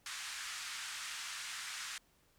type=band-pass noise; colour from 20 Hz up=pink; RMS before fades=-44 dBFS; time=0.06-1.98 s; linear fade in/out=2 ms; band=1300 to 9100 Hz; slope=24 dB/octave; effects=pink hiss -71 dBFS RMS until 2.38 s